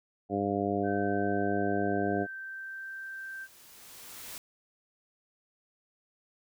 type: harmonic tone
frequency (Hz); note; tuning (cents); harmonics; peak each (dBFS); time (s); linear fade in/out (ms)
100.4; G2; +42; 1 / 2 / 3 / 4 / 5 / 6 / 7; -39 / -34 / -33 / -33 / -38 / -38 / -33; 0.29-2.27; 50
type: tone with pitch glide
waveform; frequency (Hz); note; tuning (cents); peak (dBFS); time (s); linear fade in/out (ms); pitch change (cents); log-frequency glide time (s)
sine; 1541 to 1566.1; G6 to G6; -30 to -2; -38; 0.83-3.48; 50; +28; 0.96-2.93
type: noise with exponential growth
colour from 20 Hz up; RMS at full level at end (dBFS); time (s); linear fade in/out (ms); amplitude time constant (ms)
white; -42; 2.03-4.38; 1; 510
effects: none